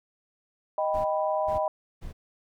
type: chord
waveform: sine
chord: Eb augmented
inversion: none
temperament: equal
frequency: 622.3 / 784 / 987.8 Hz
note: Eb5 / G5 / B5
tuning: 0 / 0 / 0 cents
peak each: -26 / -30 / -31 dBFS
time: 0.78-1.68 s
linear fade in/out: 2 ms
type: noise bursts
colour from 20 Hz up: brown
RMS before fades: -38 dBFS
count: 3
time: 0.93-2.13 s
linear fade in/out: 20 ms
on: 120 ms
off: 420 ms
effects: none